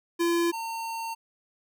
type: tone pair in turn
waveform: square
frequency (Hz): 340.9 / 910.1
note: F4 / A#5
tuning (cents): -42 / -42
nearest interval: octave + perfect fourth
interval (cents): 1700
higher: second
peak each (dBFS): -23 / -32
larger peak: first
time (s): 0.19-0.52 / 0.52-1.15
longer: second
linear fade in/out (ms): 20
effects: none